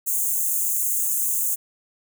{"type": "high-pass noise", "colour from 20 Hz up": "white", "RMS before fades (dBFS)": -23, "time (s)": [0.06, 1.56], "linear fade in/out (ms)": 20, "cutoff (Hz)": 6400, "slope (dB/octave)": 96, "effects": []}